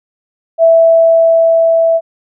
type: tone with level ramp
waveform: sine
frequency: 659.3 Hz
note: E5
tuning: in tune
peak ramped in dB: -3 to -7 dBFS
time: 0.58-2.01 s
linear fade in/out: 50 ms
effects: none